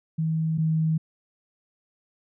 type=tone pair in turn; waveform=sine; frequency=160 / 159.09 Hz; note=D#3 / D#3; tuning=+49 / +39 cents; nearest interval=unison; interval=10 cents; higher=first; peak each=-22 / -20 dBFS; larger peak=second; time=0.18-0.58 / 0.58-0.98 s; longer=neither; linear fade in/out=10 ms; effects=none